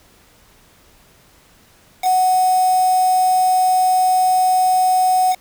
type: tone with quantisation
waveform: sine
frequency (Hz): 740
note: F#5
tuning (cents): 0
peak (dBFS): -12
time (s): 2.02-5.36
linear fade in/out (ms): 50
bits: 4
effects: pink hiss -51 dBFS RMS until 5.4 s